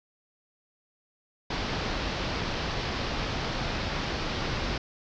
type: low-pass noise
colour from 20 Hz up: pink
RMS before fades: -31 dBFS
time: 1.5-4.78 s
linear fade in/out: 5 ms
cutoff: 5400 Hz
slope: 48 dB/octave
effects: none